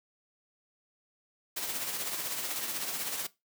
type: noise with tremolo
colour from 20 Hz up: white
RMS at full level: -33 dBFS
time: 1.56-3.27 s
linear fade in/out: 10 ms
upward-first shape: triangle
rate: 16 Hz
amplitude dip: 50%
effects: noise-tail reverb RT60 0.2 s tail -18 dB re dry + high-pass 150 Hz 12 dB/octave